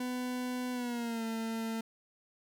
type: tone with pitch glide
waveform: 40% pulse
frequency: 250 to 225.3 Hz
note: B3 to A3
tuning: +21 to +41 cents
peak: -33 dBFS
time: 0-1.81 s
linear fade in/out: 5 ms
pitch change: -180 cents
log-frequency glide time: 0.72-1.24 s
effects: none